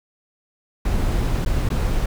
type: noise with dropouts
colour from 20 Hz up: brown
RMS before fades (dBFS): -20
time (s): 0.85-2.06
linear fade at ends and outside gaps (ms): 5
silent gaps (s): 1.45-1.46 / 1.69-1.701
effects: none